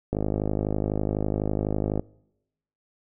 click train, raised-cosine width 2 ms, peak -12 dBFS, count 98, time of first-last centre 0.13-1.995 s, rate 52 Hz, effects noise-tail reverb RT60 0.9 s tail -25 dB re dry

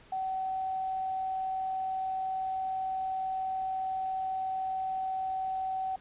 sine tone with quantisation, 759 Hz, F#5, 44 cents sharp, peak -30 dBFS, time 0.12-5.96 s, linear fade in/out 5 ms, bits 10, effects pink hiss -57 dBFS RMS until 6 s + resampled to 8000 Hz

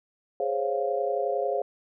sine chord, Db major seventh, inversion second, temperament equal, 415.3 / 523.3 / 554.4 / 698.5 Hz, Ab4 / C5 / Db5 / F5, 0 / 0 / 0 / 0 cents, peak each -30 dBFS, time 0.4-1.62 s, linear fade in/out 2 ms, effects none

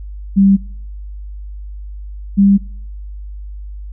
sine tone pair in turn, 196 / 198.39 Hz, G3 / G3, 0 / +21 cents, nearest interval unison, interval 21 cents, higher second, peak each -6 dBFS, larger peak neither, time 0.36-0.57 / 2.37-2.58 s, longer neither, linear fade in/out 20 ms, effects noise-tail reverb RT60 0.6 s tail -25 dB re dry + added 50 Hz sine -26 dBFS peak until 3.92 s

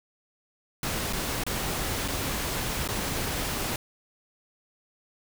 pink noise with dropouts, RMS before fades -30 dBFS, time 0.83-3.76 s, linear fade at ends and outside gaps 2 ms, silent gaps 1.127-1.132 / 1.437-1.465 / 2.079-2.083 / 2.877-2.887 s, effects none

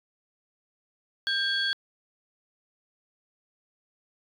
sine tone cluster, 1590 / 3338 / 4458 Hz, G6 / G#7 / C#8, +24 / +8 / +9 cents, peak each -27 / -28 / -31 dBFS, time 1.27-1.73 s, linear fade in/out 0 ms, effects tanh soft clip ceiling -16 dBFS

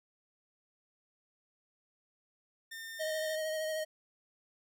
sawtooth tone, 1810 Hz, A6, 48 cents sharp, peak -39 dBFS, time 2.71-3.36 s, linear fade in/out 10 ms
square tone with vibrato, 627 Hz, D#5, 13 cents sharp, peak -34 dBFS, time 2.99-3.85 s, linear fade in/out 20 ms, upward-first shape sine, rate 13 Hz, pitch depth 20 cents each way
effects none

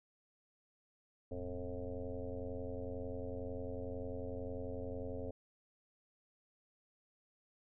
sine tone with frequency modulation, 262.3 Hz, C4, 4 cents sharp, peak -39 dBFS, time 1.31-5.31 s, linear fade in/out 5 ms, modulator 91.1 Hz, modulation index 3.7, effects none

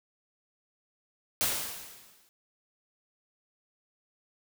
white noise with exponential decay, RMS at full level -26 dBFS, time 1.41-2.29 s, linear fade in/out 0 ms, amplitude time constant 190 ms, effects none

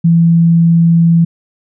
sine tone, 167.4 Hz, E3, 27 cents sharp, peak -5 dBFS, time 0.04-1.25 s, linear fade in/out 10 ms, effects none

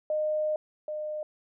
sine tone pair in turn, 613 / 608.8 Hz, D#5 / D#5, -26 / -38 cents, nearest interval unison, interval 12 cents, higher first, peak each -25 / -31 dBFS, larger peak first, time 0.1-0.56 / 0.88-1.23 s, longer first, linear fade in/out 2 ms, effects none

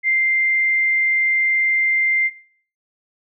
sine tone, 2093 Hz, C7, in tune, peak -14 dBFS, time 0.03-2.31 s, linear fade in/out 50 ms, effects noise-tail reverb RT60 0.5 s tail -18 dB re dry

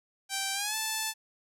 5% pulse tone with pitch glide, 781 to 876.6 Hz, G5 to A5, -7 to -7 cents, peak -18 dBFS, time 0.29-1.14 s, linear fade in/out 50 ms, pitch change +200 cents, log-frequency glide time 0.54-0.76 s, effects none

